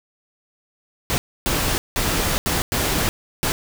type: noise bursts at uneven times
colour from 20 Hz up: pink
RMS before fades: -21 dBFS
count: 6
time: 1.1-1.18 / 1.46-1.78 / 1.96-2.38 / 2.46-2.62 / 2.72-3.09 / 3.43-3.52 s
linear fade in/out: 0 ms
effects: none